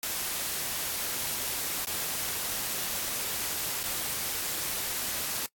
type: noise with dropouts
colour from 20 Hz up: white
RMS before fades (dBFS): -32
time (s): 0.03-5.46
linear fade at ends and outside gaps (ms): 1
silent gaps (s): 1.85-1.871 / 3.83-3.838
effects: noise-tail reverb RT60 0.1 s tail -26 dB re dry + AAC 64 kbps